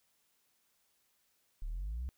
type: linear sweep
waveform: sine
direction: up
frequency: 33.27 to 67.1 Hz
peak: -34 dBFS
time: 1.62-2.09 s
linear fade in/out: 0 ms
effects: tanh soft clip ceiling -34 dBFS + white hiss -75 dBFS RMS until 2.17 s